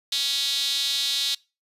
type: tone with high-pass filter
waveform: sawtooth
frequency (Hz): 278.4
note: C#4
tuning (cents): +8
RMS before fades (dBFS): -25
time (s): 0.12-1.35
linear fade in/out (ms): 5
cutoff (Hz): 3800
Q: 5.6
effects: noise-tail reverb RT60 0.3 s tail -25 dB re dry + resampled to 32000 Hz